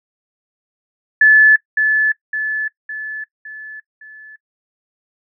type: tone with echo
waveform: sine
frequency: 1731 Hz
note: A6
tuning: 29 cents flat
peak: -5 dBFS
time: 1.21-1.56 s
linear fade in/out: 5 ms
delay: 560 ms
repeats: 5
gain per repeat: -6 dB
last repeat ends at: 4.36 s
effects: noise-tail reverb RT60 0.1 s tail -21 dB re dry